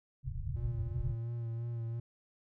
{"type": "low-pass noise", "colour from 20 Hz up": "white", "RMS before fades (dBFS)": -37, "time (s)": [0.23, 1.17], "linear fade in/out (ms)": 50, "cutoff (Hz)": 140, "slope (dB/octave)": 96}
{"type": "tone with vibrato", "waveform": "triangle", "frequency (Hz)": 116.54, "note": "A#2", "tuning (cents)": 0, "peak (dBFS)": -33, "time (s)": [0.56, 2], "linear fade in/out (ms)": 5, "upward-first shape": "sine", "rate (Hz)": 2.9, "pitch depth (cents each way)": 30}
{"effects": []}